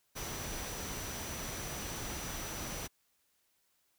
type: tone in noise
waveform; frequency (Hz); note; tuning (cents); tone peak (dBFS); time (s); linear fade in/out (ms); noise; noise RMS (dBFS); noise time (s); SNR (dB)
sine; 5910; F#8; -3; -47; 0.15-2.88; 20; pink; -41; 0.15-2.88; -9
effects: white hiss -75 dBFS RMS until 3.98 s